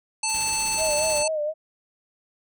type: harmonic tone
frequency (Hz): 880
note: A5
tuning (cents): 0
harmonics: 1 / 3 / 5 / 7 / 9 / 10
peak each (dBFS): -30 / -30 / -30 / -30 / -30 / -30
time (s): 0.23-1.28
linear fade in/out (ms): 5
type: noise with tremolo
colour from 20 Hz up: white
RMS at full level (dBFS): -37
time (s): 0.28-1.2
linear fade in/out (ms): 20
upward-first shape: square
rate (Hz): 16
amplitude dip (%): 55
type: noise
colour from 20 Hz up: pink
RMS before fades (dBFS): -40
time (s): 0.34-1.23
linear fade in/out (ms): 5
type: tone with vibrato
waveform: sine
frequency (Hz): 614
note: D#5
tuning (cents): -23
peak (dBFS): -23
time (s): 0.77-1.54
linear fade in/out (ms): 50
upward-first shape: sine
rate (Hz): 4.2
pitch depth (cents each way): 65
effects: none